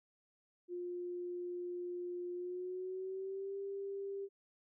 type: tone with pitch glide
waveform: sine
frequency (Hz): 354.2 to 395.3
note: F4 to G4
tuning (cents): +24 to +15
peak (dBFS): -39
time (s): 0.68-4.29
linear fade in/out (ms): 50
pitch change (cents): +191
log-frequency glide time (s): 2.34-3.57
effects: none